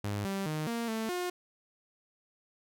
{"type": "tone with pitch steps", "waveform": "sawtooth", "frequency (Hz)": [102.4, 195.4, 154.4, 232.9, 222.2, 358.1], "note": ["G#2", "G3", "D#3", "A#3", "A3", "F4"], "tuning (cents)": [-24, -5, -13, -1, 17, 43], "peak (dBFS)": -28, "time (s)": [0.04, 1.3], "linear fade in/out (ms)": 5, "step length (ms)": 210, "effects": []}